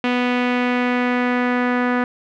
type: tone with low-pass filter sweep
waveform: sawtooth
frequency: 246.9 Hz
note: B3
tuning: in tune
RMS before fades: -19 dBFS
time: 0.04-2.04 s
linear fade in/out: 2 ms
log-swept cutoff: 2700 to 1700 Hz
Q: 2.2
effects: none